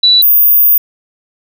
sine tone pair in turn, 3951 / 14917 Hz, B7 / A#9, 0 / 0 cents, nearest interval octave + major seventh, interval 2300 cents, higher second, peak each -4 dBFS, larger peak neither, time 0.03-0.22 / 0.22-0.78 s, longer second, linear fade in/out 5 ms, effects none

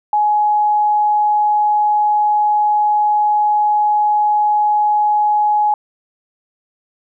sine tone, 840 Hz, G#5, 19 cents sharp, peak -11 dBFS, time 0.13-5.74 s, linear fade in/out 2 ms, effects none

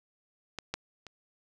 clicks, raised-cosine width 0.2 ms, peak -19 / -15 / -28 dBFS, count 3, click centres 0.587 / 0.74 / 1.067 s, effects none

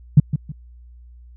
sine tone with echo, 146.83 Hz, D3, in tune, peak -4 dBFS, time 0.17-0.2 s, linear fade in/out 5 ms, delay 160 ms, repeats 2, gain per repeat -11 dB, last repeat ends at 0.52 s, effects added 60 Hz sine -41 dBFS peak until 1.36 s

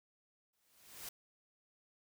white noise with exponential growth, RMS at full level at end -44 dBFS, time 0.53-1.09 s, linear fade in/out 5 ms, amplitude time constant 120 ms, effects none

